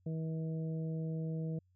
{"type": "harmonic tone", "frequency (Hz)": 160.4, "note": "E3", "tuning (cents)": -47, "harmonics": [1, 2, 3, 4], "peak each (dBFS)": [-35, -47, -46, -53], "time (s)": [0.06, 1.59], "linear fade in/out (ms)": 5, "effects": ["added 91 Hz sine -68 dBFS peak until 1.75 s"]}